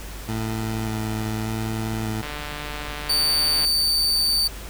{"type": "tone with vibrato", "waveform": "20% pulse", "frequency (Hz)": 110, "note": "A2", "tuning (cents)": 0, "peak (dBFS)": -20, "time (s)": [0.28, 2.22], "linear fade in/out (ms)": 10, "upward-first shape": "square", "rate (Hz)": 0.85, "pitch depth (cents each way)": 12}
{"type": "click train", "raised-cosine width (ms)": 0.3, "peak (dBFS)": -16, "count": 211, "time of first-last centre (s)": [2.23, 3.649], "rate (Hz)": 148}
{"type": "tone", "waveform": "40% pulse", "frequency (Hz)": 4578, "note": "D8", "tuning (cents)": -45, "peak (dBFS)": -17, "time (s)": [3.09, 4.48], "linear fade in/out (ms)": 10}
{"effects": ["added 50 Hz sine -35 dBFS peak until 4.69 s", "pink hiss -39 dBFS RMS until 4.69 s"]}